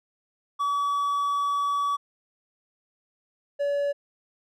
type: tone pair in turn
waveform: triangle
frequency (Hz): 1141 / 570.5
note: C#6 / C#5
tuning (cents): +50 / +50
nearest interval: octave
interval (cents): 1200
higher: first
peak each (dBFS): -21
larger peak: neither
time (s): 0.59-1.97 / 3.59-3.93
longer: first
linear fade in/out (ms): 20
effects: none